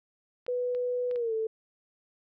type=clicks; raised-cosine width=0.3 ms; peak=-33 dBFS; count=4; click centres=0.465 / 0.749 / 1.112 / 1.159 s
type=tone with pitch glide; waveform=sine; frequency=493.9 to 442.6 Hz; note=B4 to A4; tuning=0 to +10 cents; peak=-27 dBFS; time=0.48-1.47 s; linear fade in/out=5 ms; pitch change=-190 cents; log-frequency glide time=1.14-1.33 s
effects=none